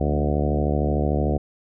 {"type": "harmonic tone with a mistuned harmonic", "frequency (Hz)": 73.3, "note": "D2", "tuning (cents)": -3, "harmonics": [1, 2, 3, 4, 5, 6, 7, 8, 9, 10], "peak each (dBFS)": [-23, -26, -28, -29, -30, -31, -31, -32, -33, -33], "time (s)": [0, 1.38], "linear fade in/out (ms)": 10, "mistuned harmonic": 2, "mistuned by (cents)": 32, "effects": []}